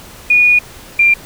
sine tone pair in turn, 2452 / 2381 Hz, D#7 / D7, -26 / +23 cents, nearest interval minor second, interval 51 cents, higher first, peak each -6 dBFS, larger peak neither, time 0.3-0.59 / 0.99-1.14 s, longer first, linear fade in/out 5 ms, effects pink hiss -36 dBFS RMS until 1.25 s

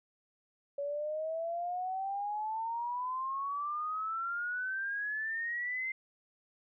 sine exponential sweep, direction up, 562 to 2093 Hz, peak -33 dBFS, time 0.78-5.92 s, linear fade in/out 5 ms, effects none

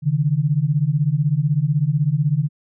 sine beating tone pair, 138.59 / 154.59 Hz, C#3 / D#3, 0 / -11 cents, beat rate 16 Hz, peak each -19 / -18 dBFS, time 0.02-2.49 s, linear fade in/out 50 ms, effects none

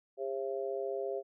harmonic tone, 134.6 Hz, C3, 49 cents sharp, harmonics 3 / 4 / 5, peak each -36 / -38 / -40 dBFS, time 0.17-1.23 s, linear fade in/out 50 ms, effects none

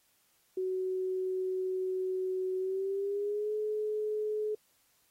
sine tone with pitch glide, 373.2 to 426.2 Hz, F#4 to G#4, +15 to +45 cents, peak -30 dBFS, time 0.57-4.55 s, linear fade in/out 5 ms, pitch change +230 cents, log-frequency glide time 2.58-3.53 s, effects white hiss -70 dBFS RMS until 5.1 s + AAC 48 kbps

